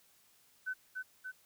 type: tone with echo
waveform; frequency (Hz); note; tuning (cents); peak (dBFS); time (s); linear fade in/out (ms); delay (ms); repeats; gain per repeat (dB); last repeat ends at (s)
sine; 1513; F#6; +38; -34; 0.66-0.74; 20; 290; 2; -3; 1.32
effects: white hiss -67 dBFS RMS until 1.45 s